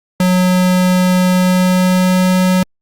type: tone with pitch glide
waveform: square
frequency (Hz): 182.7 to 184.29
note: F#3 to F#3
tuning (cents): -22 to -7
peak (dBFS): -10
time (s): 0.2-2.63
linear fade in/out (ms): 2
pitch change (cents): +15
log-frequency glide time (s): 1.28-2.41
effects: Opus 48 kbps